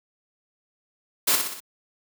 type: noise with echo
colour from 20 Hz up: white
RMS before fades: -20 dBFS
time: 1.27-1.36 s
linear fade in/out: 10 ms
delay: 61 ms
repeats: 4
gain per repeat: -5 dB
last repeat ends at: 1.604 s
effects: high-pass 200 Hz 12 dB/octave